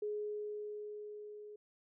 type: tone with level ramp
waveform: sine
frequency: 419.3 Hz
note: G#4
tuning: 17 cents sharp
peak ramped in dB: -35 to -48 dBFS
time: 0.02-1.56 s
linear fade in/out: 5 ms
effects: none